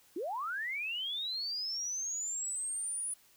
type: linear sweep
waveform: sine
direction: up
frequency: 300 to 9956 Hz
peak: -34 dBFS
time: 0.16-3.14 s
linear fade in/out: 5 ms
effects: white hiss -64 dBFS RMS until 3.36 s